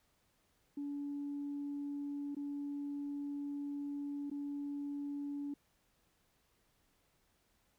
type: tone with dropouts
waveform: sine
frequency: 285.9 Hz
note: D4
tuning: 46 cents flat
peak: -37 dBFS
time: 0.77-5.54 s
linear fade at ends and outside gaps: 5 ms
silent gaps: 2.349-2.366 / 4.3-4.313 s
effects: tanh soft clip ceiling -34 dBFS + pink hiss -75 dBFS RMS until 7.78 s